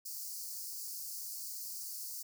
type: high-pass noise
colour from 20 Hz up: white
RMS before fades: -43 dBFS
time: 0.05-2.23 s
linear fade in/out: 10 ms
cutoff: 4400 Hz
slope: 96 dB/octave
effects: none